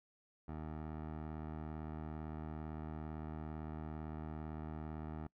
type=tone with low-pass filter; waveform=15% pulse; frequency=77.78 Hz; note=D#2; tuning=in tune; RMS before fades=-45 dBFS; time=0.48-5.27 s; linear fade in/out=5 ms; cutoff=1200 Hz; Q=0.96; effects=noise-tail reverb RT60 0.1 s tail -24 dB re dry